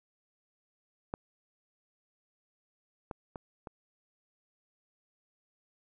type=clicks; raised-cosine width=1 ms; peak=-20 / -24 / -26 / -28 dBFS; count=4; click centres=1.139 / 3.112 / 3.358 / 3.672 s; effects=none